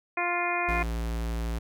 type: harmonic tone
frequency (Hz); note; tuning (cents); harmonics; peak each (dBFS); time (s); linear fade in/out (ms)
350; F4; +4; 1 / 2 / 3 / 4 / 5 / 6 / 7; -35 / -31 / -32 / -36 / -36 / -33 / -32; 0.17-0.83; 5
type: tone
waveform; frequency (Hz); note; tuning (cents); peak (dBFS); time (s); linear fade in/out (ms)
square; 57; A#1; -38; -29; 0.68-1.59; 10
effects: none